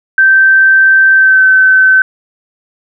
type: tone with pitch glide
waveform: sine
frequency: 1556 to 1530.2 Hz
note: G6 to G6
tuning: -13 to -42 cents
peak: -3 dBFS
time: 0.18-2.02 s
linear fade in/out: 2 ms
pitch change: -29 cents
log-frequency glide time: 1.14-1.44 s
effects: none